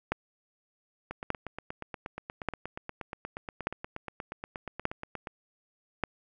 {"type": "two click trains", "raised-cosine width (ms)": 0.5, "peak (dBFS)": [-22, -12], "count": [36, 6], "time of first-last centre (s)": [[1.11, 5.272], [0.12, 6.037]], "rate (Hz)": [8.41, 0.845], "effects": []}